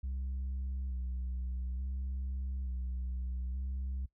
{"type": "tone with vibrato", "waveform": "sine", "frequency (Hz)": 64.1, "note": "C2", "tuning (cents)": -35, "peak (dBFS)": -32, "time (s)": [0.03, 4.06], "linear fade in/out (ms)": 10, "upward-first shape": "square", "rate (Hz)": 0.57, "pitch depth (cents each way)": 36, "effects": ["noise-tail reverb RT60 0.1 s tail -19 dB re dry", "tanh soft clip ceiling -33 dBFS"]}